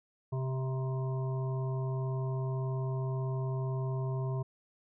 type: harmonic tone with a mistuned harmonic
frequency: 130.81 Hz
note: C3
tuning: in tune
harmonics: 1 / 3 / 5 / 7 / 8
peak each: -31 / -41 / -45 / -48 / -49 dBFS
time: 0.32-4.43 s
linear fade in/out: 10 ms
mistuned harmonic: 7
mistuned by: +54 cents
effects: none